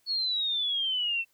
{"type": "exponential sweep", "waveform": "sine", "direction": "down", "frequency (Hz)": [4404, 2666], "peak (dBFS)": -26, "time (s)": [0.06, 1.25], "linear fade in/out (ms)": 50, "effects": ["white hiss -69 dBFS RMS until 1.33 s"]}